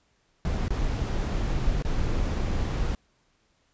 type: noise with dropouts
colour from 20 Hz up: brown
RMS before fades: -26 dBFS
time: 0.45-2.95 s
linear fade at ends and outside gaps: 1 ms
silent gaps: 0.682-0.705 / 1.824-1.849 s
effects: pink hiss -68 dBFS RMS until 3.73 s + resampled to 16000 Hz